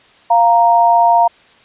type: tone pair together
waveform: sine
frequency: 697.6 / 932.3 Hz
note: F5 / A#5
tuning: -2 / 0 cents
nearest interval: perfect fourth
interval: 502 cents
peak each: -10 dBFS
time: 0.3-1.28 s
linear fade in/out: 10 ms
effects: white hiss -47 dBFS RMS until 1.64 s + resampled to 8000 Hz